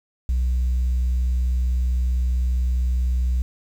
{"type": "tone", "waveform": "sine", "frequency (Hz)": 62.3, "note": "B1", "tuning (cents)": 16, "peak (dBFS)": -16, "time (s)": [0.29, 3.42], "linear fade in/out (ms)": 0, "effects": ["tanh soft clip ceiling -16 dBFS", "8-bit"]}